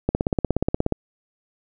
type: click train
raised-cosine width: 2 ms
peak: -6 dBFS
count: 15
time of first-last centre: 0.09-0.923 s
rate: 16.8 Hz
effects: none